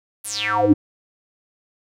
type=tone with band-pass filter sweep; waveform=square; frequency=105.1 Hz; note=G#2; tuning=21 cents sharp; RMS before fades=-19 dBFS; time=0.24-0.74 s; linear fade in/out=10 ms; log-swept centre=12000 to 240 Hz; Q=8.7; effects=none